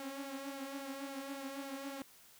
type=tone with flanger; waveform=sawtooth; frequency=274.2 Hz; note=C#4; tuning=19 cents flat; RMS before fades=-44 dBFS; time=0-2.02 s; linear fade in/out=2 ms; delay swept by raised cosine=1.3 to 5.7 ms; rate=3.6 Hz; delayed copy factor=+0.55; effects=white hiss -61 dBFS RMS until 2.39 s